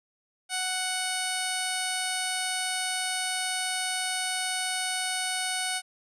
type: tone with low-pass filter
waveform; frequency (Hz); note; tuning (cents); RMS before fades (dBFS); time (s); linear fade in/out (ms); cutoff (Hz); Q
10% pulse; 741; F#5; +2; -30; 0.49-5.82; 50; 8600; 7.7
effects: none